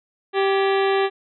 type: harmonic tone with a mistuned harmonic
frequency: 390.6 Hz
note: G4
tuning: 6 cents flat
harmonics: 1 / 2 / 3 / 4 / 5 / 6 / 7 / 8 / 9 / 10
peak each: -18 / -24 / -28 / -30 / -32 / -34 / -35 / -36 / -37 / -38 dBFS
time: 0.33-1.1 s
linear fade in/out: 50 ms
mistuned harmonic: 4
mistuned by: +130 cents
effects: none